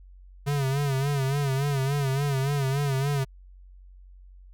square tone with vibrato, 138.59 Hz, C#3, in tune, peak -24 dBFS, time 0.46-3.25 s, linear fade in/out 20 ms, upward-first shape sine, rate 3.5 Hz, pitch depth 80 cents each way, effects added 46 Hz sine -46 dBFS peak until 4.53 s

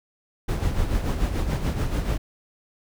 brown noise with tremolo, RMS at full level -22 dBFS, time 0.48-2.18 s, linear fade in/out 10 ms, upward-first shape sine, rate 6.9 Hz, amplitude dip 55%, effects none

